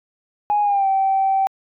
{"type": "tone with pitch glide", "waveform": "sine", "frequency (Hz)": [830, 774.4], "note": ["G#5", "G5"], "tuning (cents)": [-1, -21], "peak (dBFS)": -14, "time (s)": [0.5, 1.47], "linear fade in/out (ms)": 0, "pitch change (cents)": -120, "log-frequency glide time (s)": [0.62, 0.87], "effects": ["tanh soft clip ceiling -10 dBFS"]}